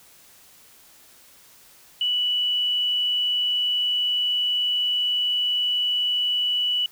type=tone; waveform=sine; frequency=2956 Hz; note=F#7; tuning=2 cents flat; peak=-20 dBFS; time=2.01-6.86 s; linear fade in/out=2 ms; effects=white hiss -52 dBFS RMS until 6.91 s